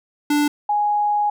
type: tone pair in turn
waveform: square / sine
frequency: 293.7 / 830.7 Hz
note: D4 / G#5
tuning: 0 / 0 cents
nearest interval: octave + tritone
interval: 1800 cents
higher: second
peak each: -16 dBFS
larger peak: neither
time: 0.3-0.48 / 0.69-1.3 s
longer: second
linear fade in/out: 5 ms
effects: none